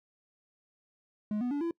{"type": "tone with pitch steps", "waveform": "triangle", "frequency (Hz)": [210.7, 246.3, 287.8, 336.4], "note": ["G#3", "B3", "D4", "E4"], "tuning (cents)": [25, -5, -35, 35], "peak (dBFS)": -27, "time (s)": [1.31, 1.71], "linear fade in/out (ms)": 2, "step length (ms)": 100, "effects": ["noise-tail reverb RT60 0.1 s tail -24 dB re dry"]}